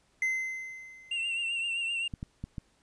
triangle tone with exponential decay, 2062 Hz, C7, 26 cents flat, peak -23 dBFS, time 0.22-1.51 s, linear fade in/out 2 ms, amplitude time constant 280 ms
triangle tone with vibrato, 2748 Hz, F7, 29 cents flat, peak -28 dBFS, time 1.11-2.08 s, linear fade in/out 5 ms, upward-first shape triangle, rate 7.7 Hz, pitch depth 52 cents each way
clicks, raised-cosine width 5 ms, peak -24 dBFS, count 4, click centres 2.138 / 2.229 / 2.44 / 2.582 s
effects pink hiss -68 dBFS RMS until 2.82 s + resampled to 22050 Hz

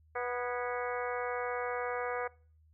harmonic tone with a mistuned harmonic, 245.5 Hz, B3, 10 cents flat, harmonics 2 / 3 / 4 / 5 / 6 / 7 / 8 / 9, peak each -36 / -39 / -43 / -41 / -44 / -44 / -46 / -46 dBFS, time 0.15-2.28 s, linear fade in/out 10 ms, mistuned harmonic 7, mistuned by -58 cents, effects noise-tail reverb RT60 0.4 s tail -22 dB re dry + added 78 Hz sine -61 dBFS peak until 2.73 s

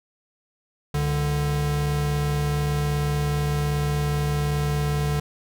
square tone pair together, 69.3 / 146.72 Hz, C#2 / D3, 0 / -1 cents, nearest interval octave + minor second, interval 1299 cents, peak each -29 / -23 dBFS, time 0.94-5.2 s, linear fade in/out 5 ms, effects none

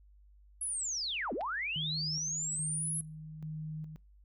sine linear two-way sweep, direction down then up, 10950 to 210 to 10950 Hz, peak -33 dBFS, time 0.61-3.01 s, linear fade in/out 5 ms, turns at 1.33 s
clicks, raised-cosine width 0.3 ms, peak -33 dBFS, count 2, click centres 1.409 / 1.413 s
sine tone with tremolo, 155.56 Hz, D#3, in tune, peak -37 dBFS, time 1.76-3.96 s, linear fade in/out 0 ms, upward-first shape square, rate 1.2 Hz, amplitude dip 50%
effects noise-tail reverb RT60 0.3 s tail -24 dB re dry + added 50 Hz sine -57 dBFS peak until 4.24 s

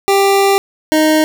25% pulse tone pair in turn, 394.6 / 310.9 Hz, G4 / D#4, +11 / -1 cents, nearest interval major third, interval 412 cents, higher first, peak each -5 dBFS, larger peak neither, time 0.08-0.58 / 0.92-1.24 s, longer first, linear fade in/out 0 ms, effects none

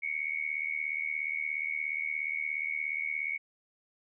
sine tone with amplitude modulation, 2217 Hz, C#7, in tune, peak -27 dBFS, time 0.02-3.38 s, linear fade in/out 20 ms, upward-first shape sine, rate 77 Hz, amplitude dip 85%, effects none

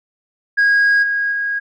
sine tone with level steps, 1641 Hz, G#6, 21 cents flat, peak -8 / -15 / -17 dBFS, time 0.57-1.6 s, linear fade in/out 20 ms, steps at 1.02 / 1.31 s, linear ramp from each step 20 ms, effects tanh soft clip ceiling -9 dBFS

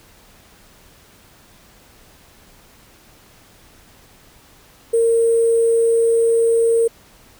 sine tone with sample-and-hold, 460.2 Hz, A#4, 22 cents flat, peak -12 dBFS, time 4.93-6.88 s, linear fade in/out 10 ms, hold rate 8820 Hz, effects pink hiss -49 dBFS RMS until 7.39 s

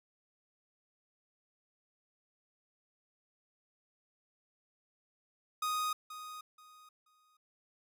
45% pulse tone with echo, 1244.5 Hz, D#6, in tune, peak -32 dBFS, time 5.62-5.93 s, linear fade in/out 5 ms, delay 480 ms, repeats 3, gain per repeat -12 dB, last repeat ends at 7.37 s, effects none

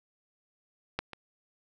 clicks, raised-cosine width 0.3 ms, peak -14 / -25 dBFS, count 2, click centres 0.99 / 1.133 s, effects none

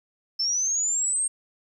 sine linear sweep, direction up, 5274 to 8600 Hz, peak -22 dBFS, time 0.39-1.28 s, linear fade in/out 10 ms, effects 10-bit

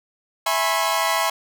sawtooth chord, C# minor seventh, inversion first, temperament equal with one note detuned, 659.3 / 830.6 / 987.8 / 1080.9 Hz, E5 / G#5 / B5 / C#6, 0 / 0 / 0 / -44 cents, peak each -21 / -22 / -21 / -20 dBFS, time 0.46-1.3 s, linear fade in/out 5 ms, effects none

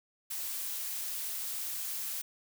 blue noise, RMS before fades -37 dBFS, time 0.3-2.22 s, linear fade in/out 10 ms, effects none

